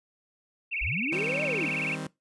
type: tone with vibrato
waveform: sine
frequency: 2455 Hz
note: D#7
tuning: 24 cents flat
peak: -28 dBFS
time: 0.71-1.96 s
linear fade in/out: 20 ms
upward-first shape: sine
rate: 19 Hz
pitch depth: 200 cents each way
type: linear two-way sweep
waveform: sine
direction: up then down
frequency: 30.87 to 622 to 231.2 Hz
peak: -30 dBFS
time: 0.81-1.69 s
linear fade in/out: 10 ms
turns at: 1.43 s
type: chord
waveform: sawtooth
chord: C minor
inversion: first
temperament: just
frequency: 156.98 / 196.22 / 261.6 Hz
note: Eb3 / G3 / C4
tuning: +16 / +2 / 0 cents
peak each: -32 / -36 / -34 dBFS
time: 1.12-2.07 s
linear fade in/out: 5 ms
effects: noise-tail reverb RT60 0.2 s tail -21 dB re dry + resampled to 24000 Hz